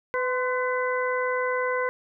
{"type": "harmonic tone with a mistuned harmonic", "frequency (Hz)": 502, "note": "B4", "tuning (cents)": 28, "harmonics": [1, 2, 3, 4], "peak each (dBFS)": [-26, -29, -31, -32], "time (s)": [0.14, 1.89], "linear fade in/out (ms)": 0, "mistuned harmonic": 2, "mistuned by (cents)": 45, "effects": []}